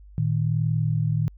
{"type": "tone pair together", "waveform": "sine", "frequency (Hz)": [113.4, 154.58], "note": ["A#2", "D#3"], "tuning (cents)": [-47, -11], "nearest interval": "perfect fourth", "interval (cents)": 536, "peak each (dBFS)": -23, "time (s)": [0.18, 1.28], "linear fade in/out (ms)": 0, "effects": ["added 50 Hz sine -44 dBFS peak until 1.37 s"]}